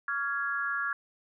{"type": "tone cluster", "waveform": "sine", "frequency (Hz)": [1133, 1391, 1665], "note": ["C#6", "F6", "G#6"], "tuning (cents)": [37, -7, 4], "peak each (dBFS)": [-36, -32, -32], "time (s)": [0.08, 0.93], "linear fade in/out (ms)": 2, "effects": []}